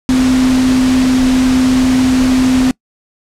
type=tone in noise; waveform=sine; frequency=256.9 Hz; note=C4; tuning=32 cents flat; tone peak=-8 dBFS; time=0.09-2.71 s; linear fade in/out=0 ms; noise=pink; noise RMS=-20 dBFS; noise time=0.09-2.71 s; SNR=+9 dB; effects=noise-tail reverb RT60 0.1 s tail -24 dB re dry + low-pass 8000 Hz 12 dB/octave